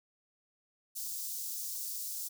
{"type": "high-pass noise", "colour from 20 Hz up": "white", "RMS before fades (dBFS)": -39, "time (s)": [0.95, 2.29], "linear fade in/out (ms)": 20, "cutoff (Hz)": 5000, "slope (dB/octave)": 24, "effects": []}